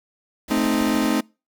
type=noise with tremolo; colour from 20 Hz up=pink; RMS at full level=-37 dBFS; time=0.48-1.12 s; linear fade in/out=2 ms; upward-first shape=sine; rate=13 Hz; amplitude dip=75%
type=chord; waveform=40% pulse; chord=A diminished; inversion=none; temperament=equal with one note detuned; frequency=218.6 / 261.6 / 311.1 Hz; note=A3 / C4 / Eb4; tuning=-11 / 0 / 0 cents; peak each=-22 dBFS; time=0.5-1.21 s; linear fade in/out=10 ms
effects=noise-tail reverb RT60 0.3 s tail -26 dB re dry